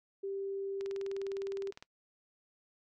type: tone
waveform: sine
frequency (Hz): 392.7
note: G4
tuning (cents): +3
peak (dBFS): -35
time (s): 0.23-1.71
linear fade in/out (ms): 10
type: click train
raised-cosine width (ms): 0.2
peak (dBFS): -31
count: 21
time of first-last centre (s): 0.81-1.825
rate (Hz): 19.7
effects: noise-tail reverb RT60 0.1 s tail -23 dB re dry